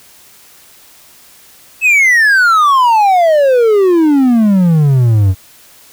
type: exponential sweep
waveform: triangle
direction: down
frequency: 2637 to 90.4 Hz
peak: -4 dBFS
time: 1.81-5.35 s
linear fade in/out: 50 ms
effects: white hiss -42 dBFS RMS until 5.92 s